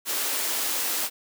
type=high-pass noise; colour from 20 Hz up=white; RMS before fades=-27 dBFS; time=0.05-1.1 s; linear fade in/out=50 ms; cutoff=240 Hz; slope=48 dB/octave; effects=none